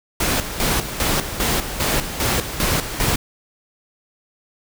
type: noise with tremolo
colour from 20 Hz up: pink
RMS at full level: -19 dBFS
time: 0.2-3.16 s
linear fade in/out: 5 ms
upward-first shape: square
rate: 2.5 Hz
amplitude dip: 65%
effects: none